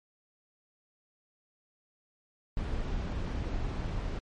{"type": "noise", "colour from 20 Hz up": "brown", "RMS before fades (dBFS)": -33, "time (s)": [2.57, 4.19], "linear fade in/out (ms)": 2, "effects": ["low-pass 5000 Hz 12 dB/octave", "MP3 48 kbps"]}